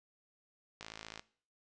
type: click train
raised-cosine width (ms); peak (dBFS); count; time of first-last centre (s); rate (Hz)
0.2; -27; 22; 0.81-1.195; 54.6
effects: noise-tail reverb RT60 0.5 s tail -20 dB re dry + resampled to 22050 Hz